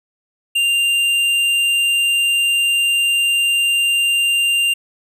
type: tone with tanh clipping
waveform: sine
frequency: 2790 Hz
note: F7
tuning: 2 cents flat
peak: -15 dBFS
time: 0.55-4.74 s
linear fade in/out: 10 ms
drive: 11 dB
effects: none